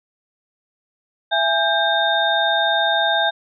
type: tone cluster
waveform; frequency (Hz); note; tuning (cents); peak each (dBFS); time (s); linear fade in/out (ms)
sine; 670 / 827 / 1585 / 3659; E5 / G#5 / G6 / A#7; +28 / -8 / +19 / -33; -21; 1.31-3.31; 20
effects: none